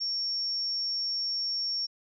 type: tone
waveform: sine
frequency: 5490 Hz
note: F8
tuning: 31 cents flat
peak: -28 dBFS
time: 0-1.87 s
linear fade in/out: 20 ms
effects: none